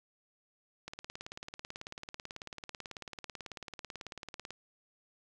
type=click train; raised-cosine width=0.2 ms; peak=-25 dBFS; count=67; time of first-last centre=0.88-4.506 s; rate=18.2 Hz; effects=none